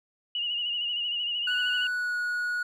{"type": "tone with vibrato", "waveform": "sine", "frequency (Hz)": 2878, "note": "F#7", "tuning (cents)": -49, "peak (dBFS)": -27, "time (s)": [0.35, 1.87], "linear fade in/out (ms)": 2, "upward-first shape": "sine", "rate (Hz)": 13, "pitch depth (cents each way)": 50}
{"type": "tone with pitch glide", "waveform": "triangle", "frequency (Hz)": [1480, 1456.3], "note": ["F#6", "F#6"], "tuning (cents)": [0, -28], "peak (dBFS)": -25, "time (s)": [1.47, 2.63], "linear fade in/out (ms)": 5, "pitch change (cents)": -28, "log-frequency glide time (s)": [1.88, 2.17]}
{"effects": []}